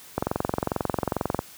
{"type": "click train", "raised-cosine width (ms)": 1, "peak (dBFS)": -9, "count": 28, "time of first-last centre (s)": [0.18, 1.391], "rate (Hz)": 22.3, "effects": ["white hiss -47 dBFS RMS until 1.57 s", "high-pass 60 Hz 12 dB/octave"]}